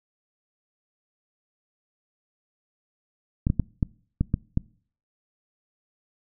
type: clicks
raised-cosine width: 5 ms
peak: -9 dBFS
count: 7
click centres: 3.469 / 3.501 / 3.597 / 3.828 / 4.21 / 4.341 / 4.574 s
effects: noise-tail reverb RT60 0.5 s tail -24 dB re dry